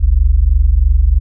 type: tone pair together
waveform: sine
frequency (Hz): 46.25 / 69.3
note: F#1 / C#2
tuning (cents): 0 / 0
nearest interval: perfect fifth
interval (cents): 700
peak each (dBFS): -10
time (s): 0-1.2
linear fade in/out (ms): 20
effects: none